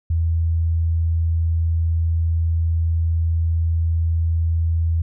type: tone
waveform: sine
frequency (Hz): 82.41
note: E2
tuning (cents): 0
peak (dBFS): -16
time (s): 0.1-5.02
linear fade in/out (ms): 5
effects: none